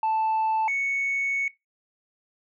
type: tone pair in turn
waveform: sine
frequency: 880 / 2217 Hz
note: A5 / C#7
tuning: 0 / 0 cents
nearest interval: octave + major third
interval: 1600 cents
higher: second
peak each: -19 / -22 dBFS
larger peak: first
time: 0.03-0.68 / 0.68-1.48 s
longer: second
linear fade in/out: 2 ms
effects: noise-tail reverb RT60 0.2 s tail -21 dB re dry + tanh soft clip ceiling -20 dBFS